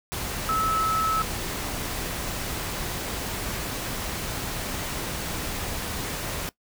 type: tone in noise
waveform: sine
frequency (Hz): 1300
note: E6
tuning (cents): -24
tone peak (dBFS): -22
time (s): 0.49-1.22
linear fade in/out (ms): 0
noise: pink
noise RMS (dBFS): -31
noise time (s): 0.12-6.49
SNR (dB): +6
effects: noise-tail reverb RT60 0.1 s tail -19 dB re dry